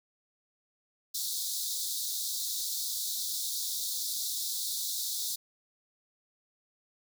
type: high-pass noise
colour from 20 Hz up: pink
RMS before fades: -34 dBFS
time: 1.14-5.36 s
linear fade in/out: 10 ms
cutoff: 3600 Hz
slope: 96 dB/octave
effects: none